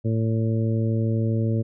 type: harmonic tone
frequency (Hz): 112.5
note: A2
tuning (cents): +39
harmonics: 1 / 2 / 3 / 4 / 5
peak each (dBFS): -21 / -27 / -31 / -33 / -35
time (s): 0.04-1.63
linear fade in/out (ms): 20
effects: none